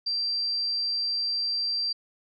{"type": "tone", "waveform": "sine", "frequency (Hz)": 4708, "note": "D8", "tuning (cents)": 3, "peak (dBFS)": -25, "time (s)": [0.06, 1.93], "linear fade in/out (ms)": 10, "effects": []}